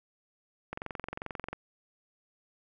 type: click train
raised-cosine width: 0.5 ms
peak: -21 dBFS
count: 19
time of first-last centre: 0.73-1.53 s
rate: 22.5 Hz
effects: none